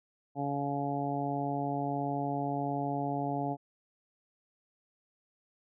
harmonic tone, 141.4 Hz, C#3, 35 cents sharp, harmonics 1 / 2 / 3 / 4 / 5 / 6, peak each -37 / -35 / -41 / -42 / -35 / -39 dBFS, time 0.35-3.57 s, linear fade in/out 50 ms, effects none

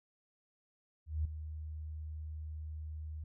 sine tone with ADSR envelope, 77.4 Hz, D#2, 9 cents flat, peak -29 dBFS, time 1.06-3.24 s, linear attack 190 ms, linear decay 5 ms, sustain -11 dB, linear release 5 ms, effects none

